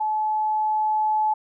sine tone with level ramp, 860 Hz, A5, 40 cents flat, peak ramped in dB -21 to -18 dBFS, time 0-1.34 s, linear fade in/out 10 ms, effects none

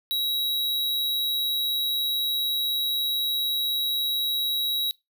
square tone, 3861 Hz, B7, 40 cents flat, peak -24 dBFS, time 0.11-4.91 s, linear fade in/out 0 ms, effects noise-tail reverb RT60 0.2 s tail -21 dB re dry

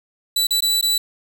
sawtooth tone with dropouts, 3959 Hz, B7, 3 cents sharp, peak -13 dBFS, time 0.36-0.98 s, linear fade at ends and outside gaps 5 ms, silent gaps 0.47-0.507 / 0.606-0.622 / 0.812-0.826 s, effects 8-bit

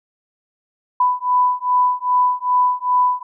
sine beating tone pair, 994 / 996.5 Hz, B5 / B5, +11 / +15 cents, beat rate 2.5 Hz, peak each -17 dBFS, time 1-3.23 s, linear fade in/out 5 ms, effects none

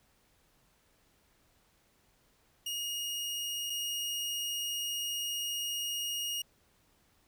sawtooth tone pair in turn, 2865 / 2865 Hz, F7 / F7, +44 / +44 cents, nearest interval unison, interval 0 cents, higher neither, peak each -31 / -30 dBFS, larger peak second, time 2.66-3.7 / 3.7-6.42 s, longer second, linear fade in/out 5 ms, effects pink hiss -69 dBFS RMS until 7.27 s

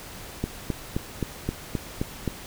click train, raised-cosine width 3 ms, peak -12 dBFS, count 8, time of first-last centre 0.44-2.277 s, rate 3.81 Hz, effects pink hiss -41 dBFS RMS until 2.46 s

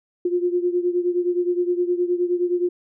sine beating tone pair, 352 / 361.6 Hz, F4 / F#4, +14 / -40 cents, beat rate 9.6 Hz, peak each -20 / -24 dBFS, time 0.25-2.69 s, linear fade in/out 5 ms, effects none

